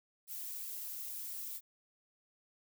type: noise with flanger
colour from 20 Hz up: violet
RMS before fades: -43 dBFS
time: 0.27-1.61 s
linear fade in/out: 50 ms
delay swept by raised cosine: 1.5 to 5.7 ms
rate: 2.6 Hz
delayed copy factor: +0.7
effects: none